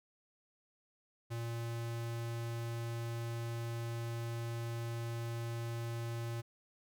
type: tone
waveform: square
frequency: 116.54 Hz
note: A#2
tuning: in tune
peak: -38 dBFS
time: 1.3-6.42 s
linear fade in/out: 20 ms
effects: none